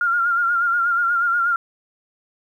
sine tone with vibrato, 1396.9 Hz, F6, in tune, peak -16 dBFS, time 0.01-1.56 s, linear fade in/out 2 ms, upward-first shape sine, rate 8.3 Hz, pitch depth 48 cents each way, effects 9-bit

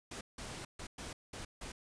pink noise bursts at uneven times, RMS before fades -45 dBFS, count 6, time 0.11-0.21 / 0.38-0.65 / 0.79-0.87 / 0.98-1.13 / 1.33-1.45 / 1.61-1.72 s, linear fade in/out 5 ms, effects resampled to 22050 Hz

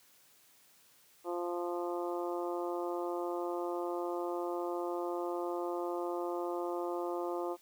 harmonic tone, 174.61 Hz, F3, in tune, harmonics 2 / 3 / 4 / 5 / 6 / 7, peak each -36 / -40 / -42 / -44 / -46 / -47 dBFS, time 1.24-7.57 s, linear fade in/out 50 ms, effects white hiss -64 dBFS RMS until 7.61 s + high-pass 100 Hz 12 dB/octave

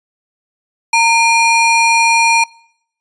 square ring-modulated tone, 1661.2 Hz, G#6, in tune, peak -6 dBFS, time 0.93-2.44 s, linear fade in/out 5 ms, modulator 743 Hz, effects noise-tail reverb RT60 0.7 s tail -24 dB re dry + resampled to 22050 Hz

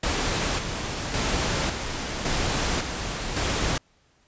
pink noise with tremolo, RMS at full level -25 dBFS, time 0.03-3.78 s, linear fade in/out 5 ms, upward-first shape square, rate 0.9 Hz, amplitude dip 45%, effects pink hiss -63 dBFS RMS until 4.27 s + resampled to 16000 Hz

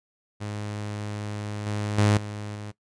sawtooth tone with level steps, 104.4 Hz, G#2, 10 cents sharp, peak -27 / -23 / -14 / -29 / -31 dBFS, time 0.4-2.72 s, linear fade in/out 20 ms, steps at 1.66 / 1.98 / 2.17 / 2.55 s, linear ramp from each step 5 ms, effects noise-tail reverb RT60 0.1 s tail -18 dB re dry + resampled to 22050 Hz

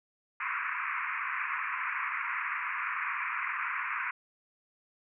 pink band-pass noise, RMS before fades -34 dBFS, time 0.4-4.11 s, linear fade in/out 5 ms, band 1000 to 2500 Hz, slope 96 dB/octave, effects none

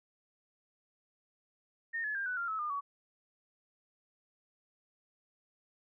sine tone with pitch steps, 1834 / 1711.2 / 1596.6 / 1489.7 / 1389.9 / 1296.8 / 1210 / 1129 Hz, A#6 / A6 / G6 / F#6 / F6 / E6 / D#6 / C#6, -29 / -49 / +31 / +11 / -9 / -29 / -49 / +31 cents, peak -33 dBFS, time 1.93-2.81 s, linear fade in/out 20 ms, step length 110 ms, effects none

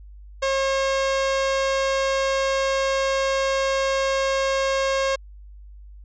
sawtooth tone, 540 Hz, C#5, 45 cents flat, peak -16 dBFS, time 0.42-5.16 s, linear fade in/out 10 ms, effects added 50 Hz sine -40 dBFS peak until 6.04 s + resampled to 16000 Hz

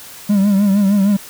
triangle tone with vibrato, 200 Hz, G3, 35 cents sharp, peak -8 dBFS, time 0.29-1.17 s, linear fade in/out 10 ms, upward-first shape triangle, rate 6.5 Hz, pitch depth 86 cents each way, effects white hiss -36 dBFS RMS until 1.29 s

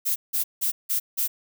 violet noise bursts, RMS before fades -24 dBFS, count 5, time 0.05-1.28 s, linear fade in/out 20 ms, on 110 ms, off 170 ms, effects none

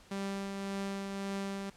sawtooth tone with tremolo, 196.8 Hz, G3, 7 cents sharp, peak -30 dBFS, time 0.11-1.7 s, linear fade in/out 5 ms, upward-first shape triangle, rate 1.8 Hz, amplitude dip 35%, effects pink hiss -59 dBFS RMS until 1.76 s + low-pass 9000 Hz 12 dB/octave

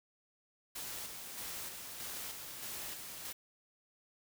white noise with tremolo, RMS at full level -43 dBFS, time 0.75-3.33 s, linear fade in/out 10 ms, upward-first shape square, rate 1.6 Hz, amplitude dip 35%, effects none

